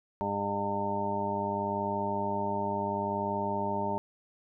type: harmonic tone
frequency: 100.7 Hz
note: G2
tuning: 47 cents sharp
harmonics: 1 / 2 / 3 / 4 / 6 / 7 / 8 / 9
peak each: -41 / -36 / -43 / -37 / -36 / -43 / -42 / -32 dBFS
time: 0.21-3.98 s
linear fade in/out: 0 ms
effects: none

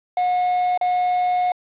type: tone with dropouts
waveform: triangle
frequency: 723 Hz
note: F#5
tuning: 40 cents flat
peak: -15 dBFS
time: 0.17-1.52 s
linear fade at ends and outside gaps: 2 ms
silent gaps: 0.776-0.812 s
effects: resampled to 8000 Hz + 7-bit

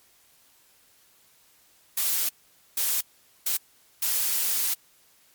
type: noise bursts at uneven times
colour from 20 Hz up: blue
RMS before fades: -25 dBFS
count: 4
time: 1.97-2.29 / 2.77-3.01 / 3.46-3.57 / 4.02-4.74 s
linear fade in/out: 5 ms
effects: white hiss -60 dBFS RMS until 5.34 s + MP3 96 kbps

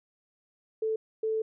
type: tone bursts at uneven times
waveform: sine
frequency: 440 Hz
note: A4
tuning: in tune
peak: -26 dBFS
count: 2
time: 0.82-0.96 / 1.23-1.42 s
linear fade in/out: 5 ms
effects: none

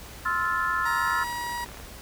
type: chord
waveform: sine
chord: F major seventh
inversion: second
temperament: just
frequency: 1047.7 / 1309.6 / 1396.9 / 1746.1 Hz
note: C6 / E6 / F6 / A6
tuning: +2 / -12 / 0 / -14 cents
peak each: -29 dBFS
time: 0.25-1.24 s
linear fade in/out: 10 ms
type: tone with pitch glide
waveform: 30% pulse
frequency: 943 to 958.9 Hz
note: A#5 to A#5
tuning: +20 to +49 cents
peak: -27 dBFS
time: 0.85-1.65 s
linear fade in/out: 10 ms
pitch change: +29 cents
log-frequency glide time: 0.95-1.25 s
type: click train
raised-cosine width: 0.5 ms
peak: -28 dBFS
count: 28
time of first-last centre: 1.05-1.8 s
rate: 36 Hz
effects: added 60 Hz sine -47 dBFS peak until 2.01 s + pink hiss -44 dBFS RMS until 2.01 s

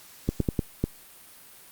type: clicks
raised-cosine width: 3 ms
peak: -10 dBFS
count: 5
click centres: 0.29 / 0.403 / 0.488 / 0.592 / 0.84 s
effects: white hiss -50 dBFS RMS until 1.71 s + Opus 48 kbps

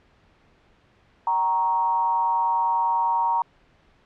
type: tone with frequency modulation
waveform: sine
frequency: 935 Hz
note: A#5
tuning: 5 cents sharp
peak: -19 dBFS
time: 1.27-3.42 s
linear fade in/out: 2 ms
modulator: 170 Hz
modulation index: 0.55
effects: pink hiss -59 dBFS RMS until 4.05 s + low-pass 3000 Hz 12 dB/octave

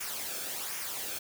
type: noise with flanger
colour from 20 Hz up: white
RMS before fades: -37 dBFS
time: 0-1.19 s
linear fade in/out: 10 ms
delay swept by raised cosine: 0.24 to 1.04 ms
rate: 1.3 Hz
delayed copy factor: -0.55
effects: none

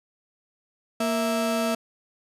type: tone pair together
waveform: 35% pulse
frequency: 232.5 / 658.9 Hz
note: A#3 / E5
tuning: -4 / -1 cents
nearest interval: octave + tritone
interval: 1803 cents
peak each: -24 dBFS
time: 1-1.75 s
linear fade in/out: 5 ms
effects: resampled to 32000 Hz

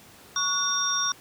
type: tone cluster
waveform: sine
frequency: 1119 / 1452 / 3616 / 5620 Hz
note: C#6 / F#6 / A7 / F8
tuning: +16 / -33 / +47 / +10 cents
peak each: -29 / -31 / -30 / -26 dBFS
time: 0.36-1.12 s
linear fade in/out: 2 ms
effects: pink hiss -50 dBFS RMS until 1.2 s + high-pass 100 Hz 12 dB/octave

